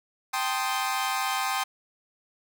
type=chord; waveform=sawtooth; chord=A half-diminished seventh; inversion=third; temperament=equal; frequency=784 / 880 / 1046.5 / 1244.5 Hz; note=G5 / A5 / C6 / Eb6; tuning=0 / 0 / 0 / 0 cents; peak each=-26 / -31 / -27 / -29 dBFS; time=0.33-1.64 s; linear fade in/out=10 ms; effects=none